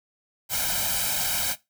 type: noise with comb filter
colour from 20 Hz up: white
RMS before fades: -26 dBFS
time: 0.49-1.56 s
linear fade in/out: 50 ms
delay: 1.3 ms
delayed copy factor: +1
effects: noise-tail reverb RT60 0.2 s tail -18 dB re dry